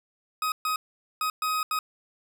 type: tone bursts at uneven times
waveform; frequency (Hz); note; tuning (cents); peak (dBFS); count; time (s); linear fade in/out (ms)
40% pulse; 1259; D#6; +20; -24; 5; 0.42-0.52 / 0.65-0.76 / 1.21-1.3 / 1.42-1.63 / 1.71-1.79; 2
effects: none